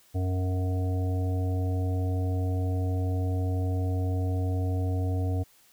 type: harmonic tone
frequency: 92.2 Hz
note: F#2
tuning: 6 cents flat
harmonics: 1 / 3 / 5 / 7 / 8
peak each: -25 / -35 / -39 / -42 / -43 dBFS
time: 0.14-5.44 s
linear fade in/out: 20 ms
effects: white hiss -60 dBFS RMS until 5.72 s